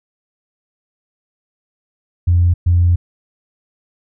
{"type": "tone bursts at uneven times", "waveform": "sine", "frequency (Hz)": 87.31, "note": "F2", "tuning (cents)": 0, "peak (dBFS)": -8, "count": 2, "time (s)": [[2.27, 2.54], [2.66, 2.96]], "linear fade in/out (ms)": 10, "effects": ["tanh soft clip ceiling -4 dBFS"]}